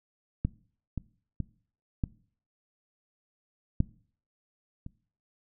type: clicks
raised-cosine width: 5 ms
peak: -14 / -20 / -19 / -15 / -11 / -28 dBFS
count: 6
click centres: 0.45 / 0.977 / 1.403 / 2.038 / 3.804 / 4.864 s
effects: noise-tail reverb RT60 0.5 s tail -21 dB re dry